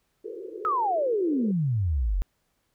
white band-pass noise, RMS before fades -38 dBFS, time 0.24-1.52 s, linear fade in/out 5 ms, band 340 to 490 Hz, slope 96 dB/octave
sine exponential sweep, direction down, 1318.5 to 40.31 Hz, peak -22 dBFS, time 0.65-2.22 s, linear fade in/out 0 ms
effects pink hiss -73 dBFS RMS until 2.74 s

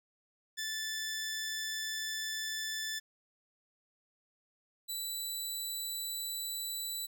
15% pulse tone pair in turn, 1754 / 3967 Hz, A6 / B7, -6 / +7 cents, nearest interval octave + major second, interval 1413 cents, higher second, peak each -29 / -29 dBFS, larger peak neither, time 0.57-3 / 4.88-7.07 s, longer first, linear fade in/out 20 ms, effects none

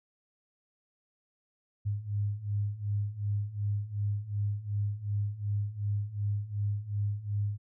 sine beating tone pair, 101.1 / 103.8 Hz, G#2 / G#2, -46 / 0 cents, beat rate 2.7 Hz, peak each -34 / -31 dBFS, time 1.85-7.58 s, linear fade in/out 20 ms, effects none

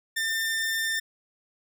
sawtooth tone, 1797 Hz, A6, 36 cents sharp, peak -22 dBFS, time 0.16-1 s, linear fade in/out 10 ms, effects none

